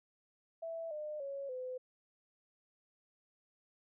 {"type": "tone with pitch steps", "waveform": "sine", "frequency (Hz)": [659.3, 604.6, 554.4, 508.4], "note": ["E5", "D#5", "C#5", "C5"], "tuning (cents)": [0, -50, 0, -50], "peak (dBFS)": -39, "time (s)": [0.62, 1.78], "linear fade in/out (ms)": 10, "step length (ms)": 290, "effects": []}